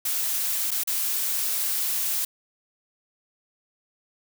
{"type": "noise with dropouts", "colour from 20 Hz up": "blue", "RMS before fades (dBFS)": -26, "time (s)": [0.05, 2.25], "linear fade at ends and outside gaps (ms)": 5, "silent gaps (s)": [[0.708, 0.714], [0.836, 0.873]], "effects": []}